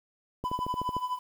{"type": "click train", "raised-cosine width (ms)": 2, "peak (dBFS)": -22, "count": 8, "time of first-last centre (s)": [0.44, 0.966], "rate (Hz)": 13.3}
{"type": "tone with tremolo", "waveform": "triangle", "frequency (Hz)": 1000, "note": "B5", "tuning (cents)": 21, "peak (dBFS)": -24, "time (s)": [0.44, 1.19], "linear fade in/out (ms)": 10, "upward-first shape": "triangle", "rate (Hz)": 12, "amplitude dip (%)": 85}
{"effects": ["9-bit"]}